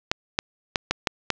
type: clicks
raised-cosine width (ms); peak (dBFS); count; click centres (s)
0.2; -3; 6; 0.115 / 0.389 / 0.758 / 0.91 / 1.072 / 1.303
effects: low-pass 6000 Hz 12 dB/octave + 7-bit